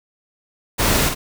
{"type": "noise with echo", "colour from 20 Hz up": "pink", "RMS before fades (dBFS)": -18, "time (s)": [0.78, 1.1], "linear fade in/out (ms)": 20, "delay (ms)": 50, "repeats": 1, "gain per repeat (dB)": -5, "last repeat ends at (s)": 1.15, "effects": []}